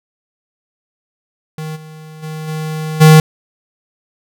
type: tone with level steps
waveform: square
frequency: 156.3 Hz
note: D#3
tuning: 8 cents sharp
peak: -23 / -33 / -24 / -20 / -3 dBFS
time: 1.58-3.2 s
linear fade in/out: 2 ms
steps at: 1.75 / 2.22 / 2.47 / 3 s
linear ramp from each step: 20 ms
effects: none